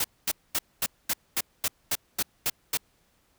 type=noise bursts; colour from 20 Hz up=white; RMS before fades=-26 dBFS; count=11; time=0-2.773 s; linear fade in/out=5 ms; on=43 ms; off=230 ms; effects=pink hiss -67 dBFS RMS until 3.38 s